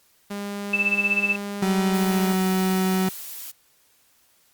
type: tone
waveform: sawtooth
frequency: 202.3 Hz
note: G#3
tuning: 45 cents flat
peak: -25 dBFS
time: 0.3-2.34 s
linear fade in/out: 10 ms
type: tone with tremolo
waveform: sine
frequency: 2637 Hz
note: E7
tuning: in tune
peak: -16 dBFS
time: 0.73-1.36 s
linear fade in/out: 5 ms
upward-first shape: sine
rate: 16 Hz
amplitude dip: 85%
type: tone with pitch glide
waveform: 35% pulse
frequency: 190.1 to 187.59 Hz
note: F#3 to F#3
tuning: +47 to +24 cents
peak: -18 dBFS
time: 1.62-3.09 s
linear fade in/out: 5 ms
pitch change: -23 cents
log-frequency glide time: 1.81-2.21 s
type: noise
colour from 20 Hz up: blue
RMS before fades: -36 dBFS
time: 1.93-3.52 s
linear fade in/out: 20 ms
effects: white hiss -61 dBFS RMS until 4.53 s + Opus 48 kbps